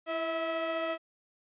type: tone pair together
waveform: sawtooth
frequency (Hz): 331.9 / 649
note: E4 / E5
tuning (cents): +12 / -27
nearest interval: octave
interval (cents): 1161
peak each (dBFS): -34 / -27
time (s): 0.06-0.98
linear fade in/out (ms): 50
effects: resampled to 8000 Hz